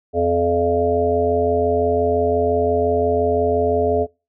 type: harmonic tone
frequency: 85.8 Hz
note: F2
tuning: 30 cents flat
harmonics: 1 / 3 / 5 / 7 / 8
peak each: -25 / -26 / -18 / -22 / -22 dBFS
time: 0.13-4.07 s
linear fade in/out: 50 ms
effects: noise-tail reverb RT60 0.3 s tail -24 dB re dry